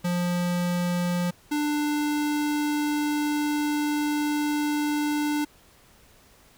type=tone pair in turn; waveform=square; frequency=176.3 / 296.5 Hz; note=F3 / D4; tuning=+17 / +17 cents; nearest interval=major sixth; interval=900 cents; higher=second; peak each=-24 dBFS; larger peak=neither; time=0.04-1.31 / 1.51-5.45 s; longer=second; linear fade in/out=10 ms; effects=pink hiss -56 dBFS RMS until 6.57 s